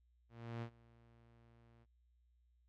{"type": "tone with ADSR envelope", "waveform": "sawtooth", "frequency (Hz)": 116.54, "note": "A#2", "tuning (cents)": 0, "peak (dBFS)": -37, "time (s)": [0.29, 1.86], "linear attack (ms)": 330, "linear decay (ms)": 80, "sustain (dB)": -24, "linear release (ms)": 38, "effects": ["added 60 Hz sine -70 dBFS peak until 2.68 s", "low-pass 3000 Hz 12 dB/octave"]}